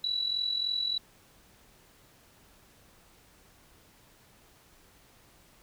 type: tone with amplitude modulation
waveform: sine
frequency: 3935 Hz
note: B7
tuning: 7 cents flat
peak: -25 dBFS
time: 0.04-0.98 s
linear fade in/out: 2 ms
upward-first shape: sine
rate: 43.3 Hz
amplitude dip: 65%
effects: pink hiss -60 dBFS RMS until 5.62 s